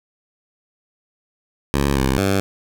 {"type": "tone with pitch steps", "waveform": "10% pulse", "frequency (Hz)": [70, 66.3, 97.4], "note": ["C#2", "C2", "G2"], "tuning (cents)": [18, 23, -11], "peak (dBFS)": -8, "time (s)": [1.74, 2.4], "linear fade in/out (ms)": 0, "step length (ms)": 220, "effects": []}